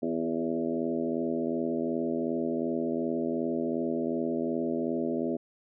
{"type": "harmonic tone with a mistuned harmonic", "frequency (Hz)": 82.7, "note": "E2", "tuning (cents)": 6, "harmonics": [2, 3, 4, 5, 6, 7, 8], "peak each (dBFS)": [-43, -31, -33, -34, -41, -37, -39], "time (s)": [0.02, 5.37], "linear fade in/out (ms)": 10, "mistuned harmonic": 5, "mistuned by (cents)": -26, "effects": []}